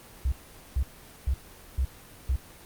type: tone bursts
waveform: sine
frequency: 65.4 Hz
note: C2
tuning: in tune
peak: -22 dBFS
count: 5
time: 0.25-2.36 s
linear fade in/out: 5 ms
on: 70 ms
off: 440 ms
effects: pink hiss -49 dBFS RMS until 2.65 s + Opus 24 kbps